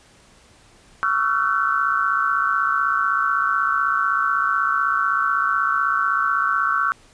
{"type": "tone cluster", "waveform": "sine", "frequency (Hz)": [1124, 1321, 1377, 1520], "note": ["C#6", "E6", "F6", "F#6"], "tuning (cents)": [24, 3, -25, 46], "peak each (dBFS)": -23, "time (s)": [1.03, 6.92], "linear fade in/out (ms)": 0, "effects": ["pink hiss -52 dBFS RMS until 7.13 s", "resampled to 22050 Hz"]}